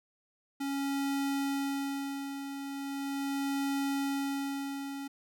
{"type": "tone with tremolo", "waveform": "square", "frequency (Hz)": 277.2, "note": "C#4", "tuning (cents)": 0, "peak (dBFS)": -30, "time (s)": [0.6, 5.08], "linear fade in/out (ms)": 10, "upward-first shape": "sine", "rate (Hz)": 0.39, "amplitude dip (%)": 60, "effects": []}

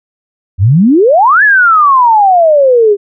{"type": "exponential two-way sweep", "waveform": "sine", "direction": "up then down", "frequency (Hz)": [84.8, 1753, 394.2], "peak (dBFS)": -3, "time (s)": [0.58, 2.97], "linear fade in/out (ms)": 50, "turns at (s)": 1.43, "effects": []}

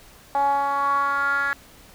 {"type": "tone with band-pass filter sweep", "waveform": "10% pulse", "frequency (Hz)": 280, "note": "C#4", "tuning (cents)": 18, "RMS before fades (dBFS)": -22, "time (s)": [0.35, 1.53], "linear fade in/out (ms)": 0, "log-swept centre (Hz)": [790, 1600], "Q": 6.2, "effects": ["pink hiss -49 dBFS RMS until 1.94 s"]}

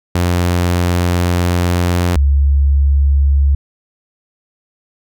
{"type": "tone pair in turn", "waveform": ["sawtooth", "sine"], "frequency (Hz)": [88, 69.85], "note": ["F2", "C#2"], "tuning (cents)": [14, 14], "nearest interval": "major third", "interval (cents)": 400, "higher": "first", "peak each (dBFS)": -8, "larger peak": "neither", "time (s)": [[0.15, 2.16], [2.16, 3.55]], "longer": "first", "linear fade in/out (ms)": 5, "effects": []}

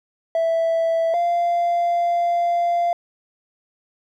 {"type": "tone pair in turn", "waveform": "triangle", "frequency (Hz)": [659.3, 692.3], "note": ["E5", "F5"], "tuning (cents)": [0, -15], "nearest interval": "minor second", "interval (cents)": 85, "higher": "second", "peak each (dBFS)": -14, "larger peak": "neither", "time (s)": [[0.35, 1.14], [1.14, 2.93]], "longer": "second", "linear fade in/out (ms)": 2, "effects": ["tanh soft clip ceiling -12 dBFS"]}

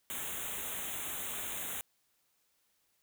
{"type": "band-stop noise", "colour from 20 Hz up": "white", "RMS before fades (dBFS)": -39, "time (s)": [0.1, 1.81], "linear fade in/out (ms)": 0, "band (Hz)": [3800, 6400], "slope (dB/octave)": 96, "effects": ["white hiss -75 dBFS RMS until 3.02 s"]}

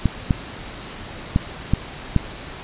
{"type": "clicks", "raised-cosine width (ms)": 5, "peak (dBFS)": -3, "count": 5, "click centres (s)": [0.057, 0.308, 1.361, 1.736, 2.163], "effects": ["pink hiss -35 dBFS RMS until 2.63 s", "resampled to 8000 Hz"]}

